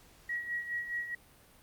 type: tone with tremolo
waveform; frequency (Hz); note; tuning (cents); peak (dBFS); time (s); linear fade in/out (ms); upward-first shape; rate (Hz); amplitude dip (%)
sine; 1911; A#6; +43; -31; 0.29-1.15; 5; sine; 4.8; 65
effects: pink hiss -60 dBFS RMS until 1.62 s + Opus 48 kbps